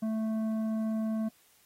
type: tone with tanh clipping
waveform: triangle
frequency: 220 Hz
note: A3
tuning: in tune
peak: -30 dBFS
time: 0.02-1.29 s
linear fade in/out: 10 ms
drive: 13 dB
effects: white hiss -64 dBFS RMS until 1.65 s + AAC 48 kbps